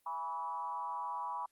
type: tone with frequency modulation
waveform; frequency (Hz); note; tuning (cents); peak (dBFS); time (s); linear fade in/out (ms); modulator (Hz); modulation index
sine; 982; B5; -10; -36; 0.06-1.46; 5; 156; 0.98
effects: white hiss -75 dBFS RMS until 1.51 s + Opus 32 kbps